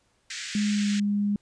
pink band-pass noise, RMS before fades -36 dBFS, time 0.3-1 s, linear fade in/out 5 ms, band 1600 to 7900 Hz, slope 48 dB/octave
sine tone with pitch glide, 207.7 to 204.4 Hz, G#3 to G#3, 0 to -27 cents, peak -22 dBFS, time 0.55-1.36 s, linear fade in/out 2 ms, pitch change -27 cents, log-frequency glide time 0.68-0.87 s
effects pink hiss -68 dBFS RMS until 1.41 s + resampled to 22050 Hz

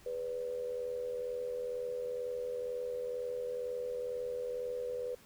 sine tone with amplitude modulation, 493.9 Hz, B4, in tune, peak -32 dBFS, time 0.06-5.15 s, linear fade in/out 5 ms, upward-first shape sine, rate 82.1 Hz, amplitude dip 65%, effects pink hiss -60 dBFS RMS until 5.25 s

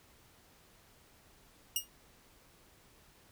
10% pulse tone with exponential decay, 2851 Hz, F7, 35 cents sharp, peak -18 dBFS, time 1.76-1.88 s, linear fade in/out 2 ms, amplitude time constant 24 ms, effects pink hiss -63 dBFS RMS until 3.31 s

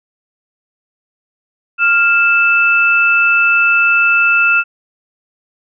sine tone pair together, 1396.9 / 2637 Hz, F6 / E7, 0 / 0 cents, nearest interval major seventh, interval 1100 cents, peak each -11 dBFS, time 1.78-4.64 s, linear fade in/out 50 ms, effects none

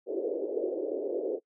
pink band-pass noise, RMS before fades -32 dBFS, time 0.06-1.4 s, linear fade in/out 50 ms, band 340 to 540 Hz, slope 48 dB/octave, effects noise-tail reverb RT60 0.1 s tail -23 dB re dry

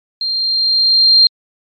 sine tone with level ramp, 4186 Hz, C8, in tune, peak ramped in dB -16 to -4 dBFS, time 0.21-1.27 s, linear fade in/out 2 ms, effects MP3 48 kbps

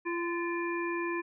harmonic tone with a mistuned harmonic, 342.7 Hz, F4, 33 cents flat, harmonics 1 / 3 / 5 / 7, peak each -32 / -37 / -39 / -40 dBFS, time 0.05-1.22 s, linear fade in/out 20 ms, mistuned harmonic 5, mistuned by +33 cents, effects none

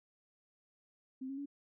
sine tone with pitch steps, 261.6 / 272.2 / 283.3 Hz, C4 / C#4 / C#4, 0 / -31 / +38 cents, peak -39 dBFS, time 1.21-1.459 s, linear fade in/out 10 ms, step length 83 ms, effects none

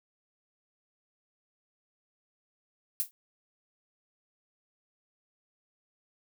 violet noise with exponential decay, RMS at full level -26 dBFS, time 3-3.11 s, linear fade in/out 0 ms, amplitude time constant 23 ms, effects none

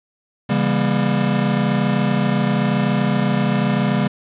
square chord, C# diminished seventh, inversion none, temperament just, 138.59 / 166.31 / 199.57 / 239.5 Hz, C#3 / E3 / G3 / Bb3, 0 / +16 / +31 / +47 cents, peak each -22 / -26 / -20 / -23 dBFS, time 0.49-4.08 s, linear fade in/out 10 ms, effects resampled to 8000 Hz + 7-bit

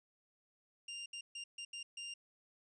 sawtooth tone bursts at uneven times, 2794 Hz, F7, in tune, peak -40 dBFS, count 6, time 0.88-1.06 / 1.13-1.21 / 1.35-1.44 / 1.58-1.65 / 1.73-1.83 / 1.97-2.14 s, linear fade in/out 5 ms, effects resampled to 22050 Hz

